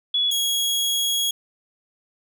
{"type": "tone pair in turn", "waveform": ["sine", "sawtooth"], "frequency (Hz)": [3394, 3318], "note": ["G#7", "G#7"], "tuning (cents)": [37, -2], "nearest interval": "unison", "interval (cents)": 39, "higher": "first", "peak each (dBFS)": [-18, -17], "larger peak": "second", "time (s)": [[0.14, 0.31], [0.31, 1.31]], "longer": "second", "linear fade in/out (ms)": 5, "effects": []}